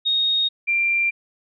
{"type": "tone pair in turn", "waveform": "sine", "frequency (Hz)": [3729, 2373], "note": ["A#7", "D7"], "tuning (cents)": [0, 17], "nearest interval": "minor sixth", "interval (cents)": 783, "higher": "first", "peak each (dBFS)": -17, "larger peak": "neither", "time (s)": [[0.05, 0.49], [0.67, 1.11]], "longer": "neither", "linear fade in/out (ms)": 20, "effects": []}